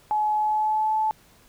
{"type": "tone with pitch glide", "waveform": "sine", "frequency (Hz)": [850, 868.9], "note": ["G#5", "A5"], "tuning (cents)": [40, -22], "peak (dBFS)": -20, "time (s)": [0.11, 1.11], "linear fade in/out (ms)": 0, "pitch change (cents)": 38, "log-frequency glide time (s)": [0.35, 0.96], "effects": ["pink hiss -56 dBFS RMS until 1.48 s"]}